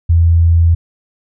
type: tone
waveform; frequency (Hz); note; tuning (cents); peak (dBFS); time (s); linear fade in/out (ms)
sine; 83.8; E2; +29; -6; 0.09-0.75; 10
effects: none